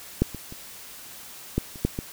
clicks, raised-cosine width 3 ms, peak -6 / -22 / -26 / -9 / -28 / -8 / -15 dBFS, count 7, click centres 0.22 / 0.347 / 0.524 / 1.58 / 1.758 / 1.85 / 1.989 s, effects white hiss -43 dBFS RMS until 2.12 s

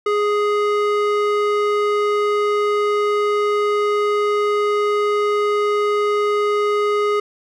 square tone with band-pass filter, 415.3 Hz, G#4, in tune, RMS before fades -18 dBFS, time 0.06-7.2 s, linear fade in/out 5 ms, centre 920 Hz, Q 0.97, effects none

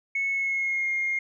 sine tone with pitch glide, 2200 to 2132 Hz, C#7 to C7, -14 to +32 cents, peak -23 dBFS, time 0.15-1.19 s, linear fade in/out 5 ms, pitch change -54 cents, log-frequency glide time 0.3-0.9 s, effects tanh soft clip ceiling -19 dBFS

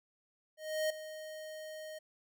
square tone with ADSR envelope, 622.3 Hz, D#5, in tune, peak -30 dBFS, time 0.57-1.99 s, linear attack 330 ms, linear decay 5 ms, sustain -14 dB, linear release 11 ms, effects none

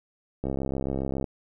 click train, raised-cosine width 2 ms, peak -16 dBFS, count 55, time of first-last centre 0.44-1.242 s, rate 67.3 Hz, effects none

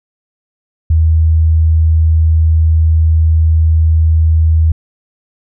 sine tone, 80 Hz, D#2, 49 cents sharp, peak -6 dBFS, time 0.9-4.72 s, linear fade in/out 5 ms, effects none

